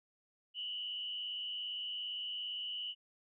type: tone with frequency modulation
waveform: sine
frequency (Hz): 2960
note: F#7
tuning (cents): 0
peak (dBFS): -38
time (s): 0.54-2.95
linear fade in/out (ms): 50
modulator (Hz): 97.5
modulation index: 0.98
effects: none